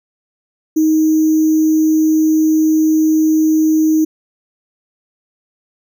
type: tone with sample-and-hold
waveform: sine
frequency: 314 Hz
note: D#4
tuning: 16 cents sharp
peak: -9 dBFS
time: 0.76-4.05 s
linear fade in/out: 10 ms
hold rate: 6300 Hz
effects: none